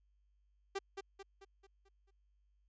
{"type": "tone with echo", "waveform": "sawtooth", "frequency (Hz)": 392, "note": "G4", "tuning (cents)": 0, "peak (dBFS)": -32, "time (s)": [0.75, 0.79], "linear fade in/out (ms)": 10, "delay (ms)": 220, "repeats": 6, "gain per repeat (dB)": -6, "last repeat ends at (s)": 2.11, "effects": ["added 50 Hz sine -70 dBFS peak until 2.68 s", "resampled to 16000 Hz"]}